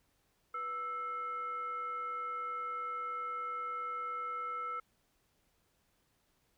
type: tone with frequency modulation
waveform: sine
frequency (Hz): 1318.5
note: E6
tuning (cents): 0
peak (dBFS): -36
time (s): 0.54-4.8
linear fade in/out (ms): 5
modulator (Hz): 827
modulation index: 0.42
effects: pink hiss -75 dBFS RMS until 6.57 s